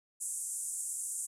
pink band-pass noise, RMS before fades -38 dBFS, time 0.2-1.27 s, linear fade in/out 20 ms, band 7600 to 10000 Hz, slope 48 dB/octave, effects none

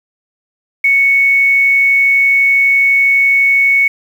sine tone with quantisation, 2217 Hz, C#7, in tune, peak -7 dBFS, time 0.84-3.88 s, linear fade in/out 5 ms, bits 6, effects none

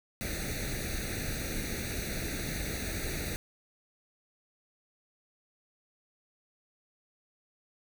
pink noise with comb filter, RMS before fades -35 dBFS, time 0.21-3.36 s, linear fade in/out 0 ms, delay 0.48 ms, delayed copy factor +0.95, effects none

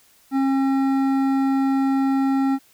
sine tone with hard clipping, 270 Hz, C#4, 45 cents flat, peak -19 dBFS, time 0.31-2.59 s, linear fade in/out 50 ms, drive 11 dB, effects white hiss -56 dBFS RMS until 2.73 s

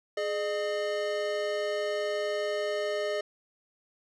square tone pair together, 419.3 / 608 Hz, G#4 / D#5, +17 / -40 cents, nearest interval tritone, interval 643 cents, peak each -33 / -31 dBFS, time 0.17-3.21 s, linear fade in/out 5 ms, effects low-pass 5000 Hz 12 dB/octave

